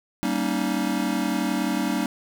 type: chord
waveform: square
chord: Eb dominant seventh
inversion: first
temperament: just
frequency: 194.45 / 233.3 / 280 / 311.1 Hz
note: G3 / Bb3 / Db4 / Eb4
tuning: -14 / +2 / +18 / 0 cents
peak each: -29 dBFS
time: 0.23-2.06 s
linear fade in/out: 0 ms
effects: none